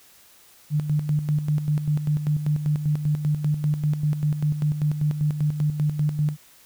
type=tone with tremolo; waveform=sine; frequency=150 Hz; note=D3; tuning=37 cents sharp; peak=-18 dBFS; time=0.7-6.37 s; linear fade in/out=50 ms; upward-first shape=square; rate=5.1 Hz; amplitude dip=60%; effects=white hiss -53 dBFS RMS until 6.65 s